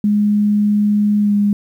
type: tone with pitch glide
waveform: sine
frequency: 207.7 to 204.6 Hz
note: G#3 to G#3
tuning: 0 to -26 cents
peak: -11 dBFS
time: 0.04-1.53 s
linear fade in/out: 2 ms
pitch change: -26 cents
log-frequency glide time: 1.2-1.33 s
effects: 8-bit